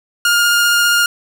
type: tone with vibrato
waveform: sawtooth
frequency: 1414 Hz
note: F6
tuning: 21 cents sharp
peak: -7 dBFS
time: 0.25-1.06 s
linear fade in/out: 2 ms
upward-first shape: sine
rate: 15 Hz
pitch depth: 10 cents each way
effects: none